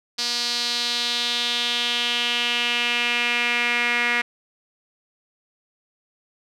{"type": "tone with band-pass filter sweep", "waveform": "sawtooth", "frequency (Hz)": 240, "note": "B3", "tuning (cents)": -49, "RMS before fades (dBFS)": -23, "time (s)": [0.18, 4.22], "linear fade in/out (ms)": 10, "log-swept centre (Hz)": [4600, 2100], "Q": 3.6, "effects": []}